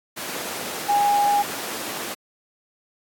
sine tone in noise, 818 Hz, G#5, 26 cents flat, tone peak -16 dBFS, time 0.88-1.43 s, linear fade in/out 20 ms, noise pink, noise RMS -29 dBFS, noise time 0.16-2.15 s, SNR +10 dB, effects high-pass 300 Hz 12 dB/octave + AAC 64 kbps

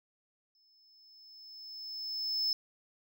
triangle tone with exponential growth, 5240 Hz, E8, 11 cents flat, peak -26 dBFS, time 0.55-2.53 s, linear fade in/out 1 ms, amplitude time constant 430 ms, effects none

